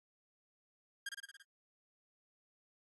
sawtooth tone with echo, 1614 Hz, G#6, 50 cents flat, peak -35 dBFS, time 1.06-1.09 s, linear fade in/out 5 ms, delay 56 ms, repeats 6, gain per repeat -3 dB, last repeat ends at 1.426 s, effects AAC 32 kbps

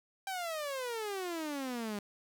sawtooth exponential sweep, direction down, 788 to 200.4 Hz, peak -32 dBFS, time 0.27-1.99 s, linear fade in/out 2 ms, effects 10-bit

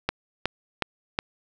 click train, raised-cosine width 0.3 ms, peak -7 dBFS, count 4, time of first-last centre 0.09-1.189 s, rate 2.73 Hz, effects none

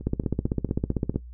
two click trains, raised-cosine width 3 ms, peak -24 / -11 dBFS, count 6 / 18, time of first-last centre 0.01-1.144 / 0.07-1.16 s, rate 4.41 / 15.6 Hz, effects noise-tail reverb RT60 0.1 s tail -17 dB re dry + added 60 Hz sine -39 dBFS peak until 1.33 s

